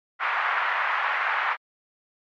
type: band-pass noise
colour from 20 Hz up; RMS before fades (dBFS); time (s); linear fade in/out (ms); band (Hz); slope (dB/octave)
pink; -25; 0.19-1.57; 50; 930 to 2100; 24
effects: MP3 64 kbps